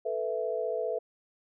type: chord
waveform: sine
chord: A suspended second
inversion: none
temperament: just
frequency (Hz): 440 / 495 / 660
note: A4 / B4 / E5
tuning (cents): 0 / +4 / +2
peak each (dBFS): -33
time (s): 0.05-0.99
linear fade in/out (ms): 10
effects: none